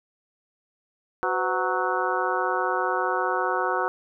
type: harmonic tone with a mistuned harmonic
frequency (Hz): 185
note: F#3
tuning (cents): 0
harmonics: 2 / 3 / 4 / 5 / 6 / 7 / 8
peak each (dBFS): -30 / -30 / -30 / -30 / -30 / -30 / -30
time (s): 1.23-3.88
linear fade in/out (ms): 0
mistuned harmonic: 3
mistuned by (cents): -150
effects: none